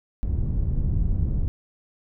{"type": "low-pass noise", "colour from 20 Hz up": "pink", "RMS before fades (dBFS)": -23, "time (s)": [0.23, 1.48], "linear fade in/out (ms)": 0, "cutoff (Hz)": 120, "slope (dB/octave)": 12, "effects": []}